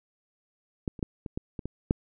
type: clicks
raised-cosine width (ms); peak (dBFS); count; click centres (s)
3; -16 / -29 / -14 / -23 / -18 / -22 / -20 / -9; 8; 0.878 / 0.992 / 1.028 / 1.262 / 1.375 / 1.592 / 1.656 / 1.909
effects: none